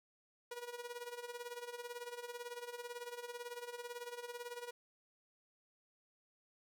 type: tone with tremolo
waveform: sawtooth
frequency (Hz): 482.1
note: B4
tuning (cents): -42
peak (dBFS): -38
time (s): 0.51-4.71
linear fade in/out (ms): 5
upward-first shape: sine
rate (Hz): 18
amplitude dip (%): 75
effects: none